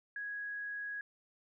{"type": "tone", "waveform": "sine", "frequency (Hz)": 1661.2, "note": "G#6", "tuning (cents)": 0, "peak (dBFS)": -38, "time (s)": [0.16, 1.01], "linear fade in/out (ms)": 2, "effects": []}